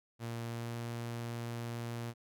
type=tone with pitch glide; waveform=sawtooth; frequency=116.54 to 117.69 Hz; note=A#2 to A#2; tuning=0 to +17 cents; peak=-34 dBFS; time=0.19-2.14 s; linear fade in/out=50 ms; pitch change=+17 cents; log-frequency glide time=0.46-0.78 s; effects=none